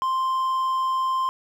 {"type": "tone", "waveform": "triangle", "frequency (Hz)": 1046.5, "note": "C6", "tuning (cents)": 0, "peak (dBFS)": -19, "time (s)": [0.02, 1.29], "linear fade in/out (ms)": 0, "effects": []}